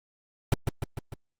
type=noise with echo; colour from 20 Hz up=brown; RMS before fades=-21 dBFS; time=0.52-0.54 s; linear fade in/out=2 ms; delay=150 ms; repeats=4; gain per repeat=-4 dB; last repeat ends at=1.14 s; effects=Opus 48 kbps